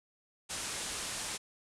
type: low-pass noise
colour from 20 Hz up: white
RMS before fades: -39 dBFS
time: 0.49-1.38 s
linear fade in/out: 20 ms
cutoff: 10000 Hz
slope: 48 dB/octave
effects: none